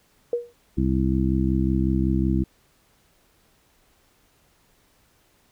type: tone with exponential decay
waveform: sine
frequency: 477.8 Hz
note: A#4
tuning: 43 cents sharp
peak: -17 dBFS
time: 0.33-0.53 s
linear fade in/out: 2 ms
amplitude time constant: 43 ms
type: harmonic tone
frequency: 65.41 Hz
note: C2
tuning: in tune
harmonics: 1 / 2 / 3 / 4 / 5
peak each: -24 / -26 / -24 / -28 / -26 dBFS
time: 0.77-2.44 s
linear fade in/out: 10 ms
effects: pink hiss -62 dBFS RMS until 5.51 s